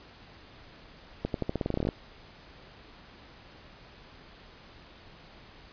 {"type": "accelerating click train", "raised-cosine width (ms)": 2, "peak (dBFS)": -15, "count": 15, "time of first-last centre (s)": [1.25, 1.889], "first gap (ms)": 92, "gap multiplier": 0.88, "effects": ["pink hiss -52 dBFS RMS until 5.72 s", "resampled to 11025 Hz"]}